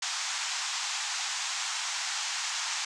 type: band-pass noise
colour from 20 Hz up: white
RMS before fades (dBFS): -33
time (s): 0.02-2.85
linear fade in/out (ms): 5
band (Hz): 760 to 7500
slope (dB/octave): 48
effects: none